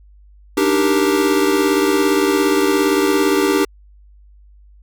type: chord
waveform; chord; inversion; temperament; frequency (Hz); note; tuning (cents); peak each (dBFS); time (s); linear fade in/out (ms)
square; Eb major seventh; third; equal; 293.7 / 311.1 / 392 / 466.2; D4 / Eb4 / G4 / Bb4; 0 / 0 / 0 / 0; -19 / -22 / -17 / -23; 0.57-3.65; 5
effects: added 50 Hz sine -43 dBFS peak until 4.82 s